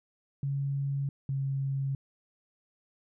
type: tone pair in turn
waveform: sine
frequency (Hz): 139.1 / 136.55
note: C#3 / C#3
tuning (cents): +6 / -26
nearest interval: unison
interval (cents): 32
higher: first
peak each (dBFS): -28 / -28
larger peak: neither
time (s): 0.43-1.09 / 1.29-1.95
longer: neither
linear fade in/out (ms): 2
effects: none